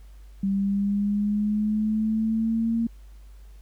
sine exponential sweep, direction up, 195 to 230.8 Hz, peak -21 dBFS, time 0.43-2.87 s, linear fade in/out 5 ms, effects added 50 Hz sine -43 dBFS peak until 3.61 s + pink hiss -62 dBFS RMS until 3.61 s

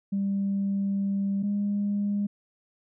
sine tone pair in turn, 197.7 / 203.5 Hz, G3 / G#3, +15 / -35 cents, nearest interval minor second, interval 50 cents, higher second, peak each -23 dBFS, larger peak neither, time 0.12-1.43 / 1.43-2.27 s, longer first, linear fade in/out 10 ms, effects tanh soft clip ceiling -20 dBFS

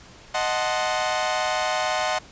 sawtooth chord, D# diminished seventh, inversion none, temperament equal, 622.3 / 740 / 880 / 1046.5 Hz, D#5 / F#5 / A5 / C6, 0 / 0 / 0 / 0 cents, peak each -23 / -22 / -27 / -26 dBFS, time 0.34-2.19 s, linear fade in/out 10 ms, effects pink hiss -47 dBFS RMS until 2.31 s + resampled to 16000 Hz

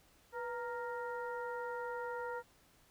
harmonic tone with a mistuned harmonic, 466.2 Hz, A#4, in tune, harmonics 1 / 2 / 3 / 4, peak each -41 / -43 / -46 / -52 dBFS, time 0.32-2.43 s, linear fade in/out 50 ms, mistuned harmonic 1, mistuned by +85 cents, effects pink hiss -67 dBFS RMS until 2.9 s

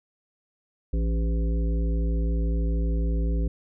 harmonic tone with a mistuned harmonic, 56 Hz, A1, 31 cents sharp, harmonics 1 / 3 / 5 / 7 / 9, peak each -22 / -32 / -36 / -39 / -41 dBFS, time 0.93-3.48 s, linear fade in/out 5 ms, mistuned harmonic 7, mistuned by +30 cents, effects none

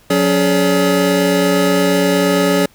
square tone cluster, 180.8 / 279.9 / 422.3 / 571 Hz, F#3 / C#4 / G#4 / D5, -40 / +17 / +29 / -49 cents, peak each -18 dBFS, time 0.1-2.66 s, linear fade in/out 5 ms, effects pink hiss -50 dBFS RMS until 2.74 s

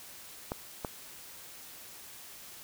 clicks, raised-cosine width 1 ms, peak -19 dBFS, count 2, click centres 0.519 / 0.848 s, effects white hiss -49 dBFS RMS until 2.63 s

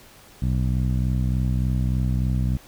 15% pulse tone with low-pass filter, 63.4 Hz, B1, 46 cents sharp, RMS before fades -22 dBFS, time 0.42-2.57 s, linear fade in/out 5 ms, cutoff 170 Hz, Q 0.9, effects pink hiss -49 dBFS RMS until 2.67 s

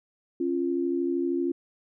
sine tone pair together, 273.1 / 346 Hz, C#4 / F4, -26 / -16 cents, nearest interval major third, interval 410 cents, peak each -28 / -26 dBFS, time 0.4-1.52 s, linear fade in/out 5 ms, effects none

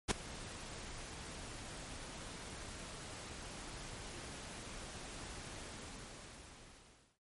pink noise with ADSR envelope, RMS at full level -29 dBFS, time 0.08-7.19 s, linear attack 32 ms, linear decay 4 ms, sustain -19 dB, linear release 1600 ms, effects MP3 48 kbps

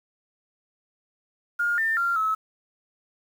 sine tone with pitch steps, 1418 / 1797 / 1385 / 1295 Hz, F6 / A6 / F6 / E6, +26 / +36 / -15 / -31 cents, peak -21 dBFS, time 1.59-2.35 s, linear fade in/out 10 ms, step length 190 ms, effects 8-bit

